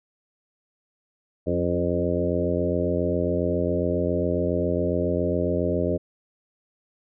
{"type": "harmonic tone with a mistuned harmonic", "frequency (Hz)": 87.3, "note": "F2", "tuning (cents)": 0, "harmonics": [1, 2, 3, 4, 5, 6, 7], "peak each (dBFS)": [-29, -29, -29, -29, -29, -29, -29], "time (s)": [1.46, 5.98], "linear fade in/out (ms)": 20, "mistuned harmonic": 3, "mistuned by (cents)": 30, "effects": []}